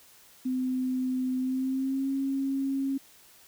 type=tone with pitch glide; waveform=sine; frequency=256.4 to 271.6 Hz; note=C4 to C#4; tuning=-35 to -35 cents; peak=-26 dBFS; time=0.45-2.98 s; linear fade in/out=10 ms; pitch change=+100 cents; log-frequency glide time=1.38-2.09 s; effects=white hiss -56 dBFS RMS until 3.47 s